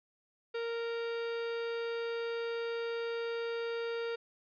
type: tone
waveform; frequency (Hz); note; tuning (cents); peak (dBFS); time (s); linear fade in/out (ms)
45% pulse; 464.3; A#4; -7; -34; 0.54-4.16; 10
effects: resampled to 11025 Hz